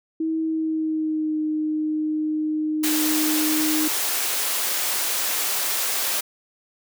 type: tone with pitch glide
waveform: sine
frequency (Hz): 320.7 to 308.5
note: E4 to D#4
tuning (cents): -48 to -15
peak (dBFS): -21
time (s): 0.2-3.88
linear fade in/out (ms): 5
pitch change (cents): -67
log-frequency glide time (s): 0.41-1.39
type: high-pass noise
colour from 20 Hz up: white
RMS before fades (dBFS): -24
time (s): 2.83-6.21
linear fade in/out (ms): 10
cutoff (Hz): 390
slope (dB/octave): 12
effects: none